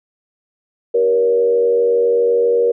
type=tone with frequency modulation; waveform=sine; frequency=472.7 Hz; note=A#4; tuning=24 cents sharp; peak=-11 dBFS; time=0.94-2.72 s; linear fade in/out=10 ms; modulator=87.7 Hz; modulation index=0.6; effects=none